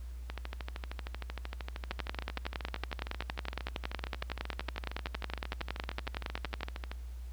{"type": "two click trains", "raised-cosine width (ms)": 0.3, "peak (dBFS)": [-23, -18], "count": [87, 52], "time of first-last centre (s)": [[0.3, 6.915], [1.91, 6.632]], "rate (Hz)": [13, 10.8], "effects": ["added 60 Hz sine -40 dBFS peak until 7.32 s", "pink hiss -62 dBFS RMS until 7.32 s"]}